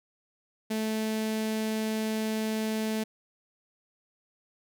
sawtooth tone with notch filter, 218.5 Hz, A3, 12 cents flat, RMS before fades -30 dBFS, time 0.7-3.04 s, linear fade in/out 10 ms, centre 1200 Hz, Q 1.7, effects none

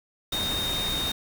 sine tone in noise, 3695 Hz, A#7, 16 cents flat, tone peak -27 dBFS, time 0.32-1.12 s, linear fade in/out 5 ms, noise pink, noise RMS -32 dBFS, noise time 0.32-1.12 s, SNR +2 dB, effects none

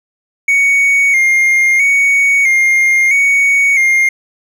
triangle tone with vibrato, 2176 Hz, C#7, 33 cents flat, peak -6 dBFS, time 0.48-4.09 s, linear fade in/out 5 ms, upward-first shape square, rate 0.76 Hz, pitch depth 45 cents each way, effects none

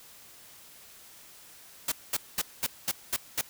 white noise bursts, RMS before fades -28 dBFS, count 7, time 1.88-3.413 s, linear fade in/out 5 ms, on 39 ms, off 210 ms, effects white hiss -52 dBFS RMS until 3.49 s

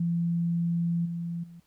sine tone with level steps, 170 Hz, F3, 46 cents flat, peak -24 / -30 / -44 dBFS, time 0-1.6 s, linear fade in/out 5 ms, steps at 1.05 / 1.43 s, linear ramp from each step 10 ms, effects pink hiss -69 dBFS RMS until 1.66 s

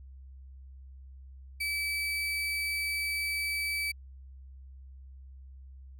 35% pulse tone, 2302 Hz, D7, 35 cents flat, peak -28 dBFS, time 1.6-3.92 s, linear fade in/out 10 ms, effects added 66 Hz sine -46 dBFS peak until 5.99 s

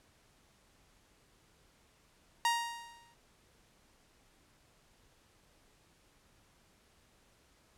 sawtooth tone with exponential decay, 937 Hz, A#5, 9 cents sharp, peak -22 dBFS, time 2.45-3.14 s, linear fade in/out 1 ms, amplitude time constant 150 ms, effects pink hiss -67 dBFS RMS until 7.77 s + low-pass 11000 Hz 12 dB/octave

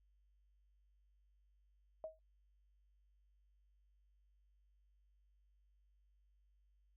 sine tone with exponential decay, 635 Hz, D#5, 35 cents sharp, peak -39 dBFS, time 2.04-2.19 s, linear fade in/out 1 ms, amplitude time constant 32 ms, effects noise-tail reverb RT60 0.1 s tail -17 dB re dry + added 50 Hz sine -70 dBFS peak until 6.96 s

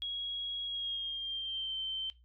sine tone with pitch glide, 3310 to 3106 Hz, G#7 to G7, -6 to -17 cents, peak -34 dBFS, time 0.02-2.1 s, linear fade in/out 0 ms, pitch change -111 cents, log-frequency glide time 0.66-1.76 s, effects noise-tail reverb RT60 0.2 s tail -17 dB re dry + added 60 Hz sine -59 dBFS peak until 2.24 s

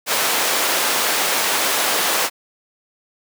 pink high-pass noise, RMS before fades -19 dBFS, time 0.06-2.3 s, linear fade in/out 50 ms, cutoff 560 Hz, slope 12 dB/octave, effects none

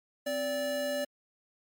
square tone pair together, 260.9 / 580.6 Hz, C4 / D5, -5 / -20 cents, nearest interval octave + major second, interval 1385 cents, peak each -39 / -31 dBFS, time 0.26-1.05 s, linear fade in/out 10 ms, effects MP3 96 kbps

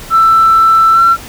sine tone with pitch glide, 1329 to 1355.4 Hz, E6 to E6, +14 to +48 cents, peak -3 dBFS, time 0.1-1.17 s, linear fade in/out 50 ms, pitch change +34 cents, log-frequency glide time 0.93-1 s, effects tanh soft clip ceiling 0 dBFS + pink hiss -30 dBFS RMS until 1.28 s

